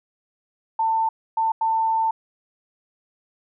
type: tone bursts at uneven times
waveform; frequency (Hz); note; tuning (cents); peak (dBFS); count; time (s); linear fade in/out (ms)
sine; 894; A5; +27; -18; 3; 0.79-1.09 / 1.37-1.52 / 1.61-2.11; 5
effects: none